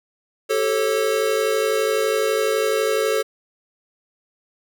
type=tone cluster; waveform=square; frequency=387.7 / 439.7 / 544 Hz; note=G4 / A4 / C#5; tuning=-19 / -1 / -33 cents; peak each=-27 / -21 / -24 dBFS; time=0.49-3.23 s; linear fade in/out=20 ms; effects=none